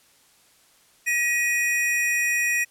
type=tone pair together; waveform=square; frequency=1909 / 2484 Hz; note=A#6 / D#7; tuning=+41 / -3 cents; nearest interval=perfect fourth; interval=456 cents; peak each=-24 dBFS; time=1.06-2.65 s; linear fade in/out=20 ms; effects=white hiss -58 dBFS RMS until 2.7 s + low-pass 12000 Hz 12 dB/octave